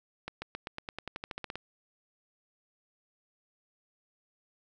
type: accelerating click train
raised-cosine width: 0.3 ms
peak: -21 dBFS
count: 15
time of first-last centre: 0.28-1.556 s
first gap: 140 ms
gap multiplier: 0.93
effects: none